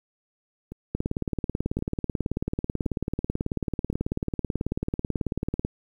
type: two click trains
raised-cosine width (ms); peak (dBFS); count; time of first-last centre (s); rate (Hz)
3; -13 / -24; 87 / 4; 0.95-5.649 / 0.72-3.929; 18.3 / 0.935
effects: 9-bit